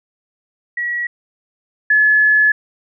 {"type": "tone pair in turn", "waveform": "sine", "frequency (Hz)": [1922, 1712.3], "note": ["B6", "A6"], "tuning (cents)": [-48, -48], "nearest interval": "major second", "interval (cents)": 200, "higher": "first", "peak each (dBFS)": [-18, -9], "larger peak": "second", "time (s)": [[0.77, 1.07], [1.9, 2.52]], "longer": "second", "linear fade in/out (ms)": 5, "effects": []}